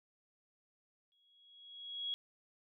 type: tone with exponential growth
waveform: sine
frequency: 3322 Hz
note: G#7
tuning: in tune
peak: -34 dBFS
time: 1.12-2.14 s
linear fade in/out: 0 ms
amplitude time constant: 220 ms
effects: none